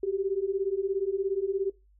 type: beating tone pair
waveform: sine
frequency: 379.3 / 396.3 Hz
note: F#4 / G4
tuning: +43 / +19 cents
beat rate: 17 Hz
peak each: -29 dBFS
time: 0.03-1.7 s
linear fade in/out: 5 ms
effects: noise-tail reverb RT60 0.2 s tail -17 dB re dry + added 50 Hz sine -58 dBFS peak until 1.99 s